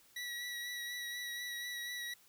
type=tone with vibrato; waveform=25% pulse; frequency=1935 Hz; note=B6; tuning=36 cents flat; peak=-36 dBFS; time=0.16-2.14 s; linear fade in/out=5 ms; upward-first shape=sine; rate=4.1 Hz; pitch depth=22 cents each way; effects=white hiss -65 dBFS RMS until 2.28 s